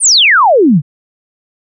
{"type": "exponential sweep", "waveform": "sine", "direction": "down", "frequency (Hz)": [9850, 130.81], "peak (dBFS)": -4, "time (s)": [0, 0.82], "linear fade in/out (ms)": 50, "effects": []}